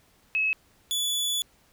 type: tone pair in turn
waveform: sine / sawtooth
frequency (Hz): 2578 / 3441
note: E7 / A7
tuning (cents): -39 / -39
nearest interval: perfect fourth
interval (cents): 500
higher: second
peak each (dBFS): -22 / -22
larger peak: neither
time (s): 0.35-0.53 / 0.91-1.42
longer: second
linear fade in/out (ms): 0
effects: pink hiss -62 dBFS RMS until 1.72 s